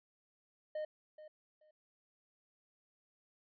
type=tone with echo; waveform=triangle; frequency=614 Hz; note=D#5; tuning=23 cents flat; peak=-35 dBFS; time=0.75-0.85 s; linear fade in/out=5 ms; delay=430 ms; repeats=2; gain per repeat=-14 dB; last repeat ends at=1.71 s; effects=resampled to 11025 Hz